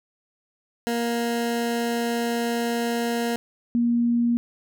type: tone pair in turn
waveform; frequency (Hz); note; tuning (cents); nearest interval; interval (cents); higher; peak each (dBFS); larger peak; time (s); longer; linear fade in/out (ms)
20% pulse / sine; 234.9 / 236.9; A#3 / A#3; +13 / +28; unison; 15; second; -18; neither; 0.87-3.36 / 3.75-4.37; first; 0
effects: none